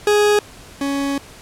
40% pulse tone pair in turn, 415.8 / 278.7 Hz, G#4 / C#4, +2 / +9 cents, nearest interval perfect fifth, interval 693 cents, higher first, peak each -11 / -18 dBFS, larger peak first, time 0.07-0.39 / 0.81-1.18 s, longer second, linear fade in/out 2 ms, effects pink hiss -41 dBFS RMS until 1.41 s + low-pass 11000 Hz 12 dB/octave

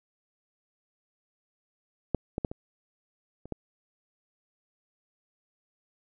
clicks, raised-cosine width 2 ms, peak -11 / -16 / -14 / -23 / -30 / -19 dBFS, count 6, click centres 2.147 / 2.381 / 2.448 / 2.515 / 3.456 / 3.523 s, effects none

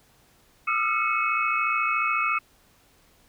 sine tone cluster, 1211 / 1334 / 1388 / 2197 / 2562 Hz, D#6 / E6 / F6 / C#7 / E7, -47 / +20 / -11 / -16 / -50 cents, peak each -27 / -28 / -33 / -29 / -27 dBFS, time 0.67-2.39 s, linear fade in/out 10 ms, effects pink hiss -60 dBFS RMS until 3.28 s

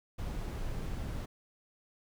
brown noise, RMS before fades -37 dBFS, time 0.18-1.26 s, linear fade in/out 10 ms, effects none

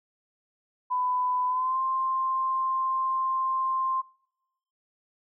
sine tone with pitch glide, 1000 to 1050.9 Hz, B5 to C6, +21 to +7 cents, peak -24 dBFS, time 0.9-4.02 s, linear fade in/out 20 ms, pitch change +86 cents, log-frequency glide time 1.47-1.79 s, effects noise-tail reverb RT60 0.9 s tail -25 dB re dry

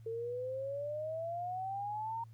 sine exponential sweep, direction up, 446.5 to 930 Hz, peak -36 dBFS, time 0.06-2.24 s, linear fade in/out 5 ms, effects added 113 Hz sine -51 dBFS peak until 2.33 s + pink hiss -74 dBFS RMS until 2.33 s

